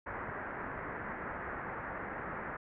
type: low-pass noise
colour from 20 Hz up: white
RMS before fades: -41 dBFS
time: 0.06-2.57 s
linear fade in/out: 10 ms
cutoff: 1900 Hz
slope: 48 dB/octave
effects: none